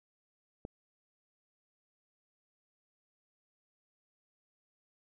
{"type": "click", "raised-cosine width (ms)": 2, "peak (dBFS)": -27, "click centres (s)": 0.651, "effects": []}